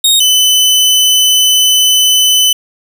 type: tone pair in turn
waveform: sawtooth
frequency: 3729 / 3016 Hz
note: A#7 / F#7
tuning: 0 / +32 cents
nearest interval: major third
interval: 368 cents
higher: first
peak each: -3 dBFS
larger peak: neither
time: 0.04-0.2 / 0.2-2.53 s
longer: second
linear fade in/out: 5 ms
effects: none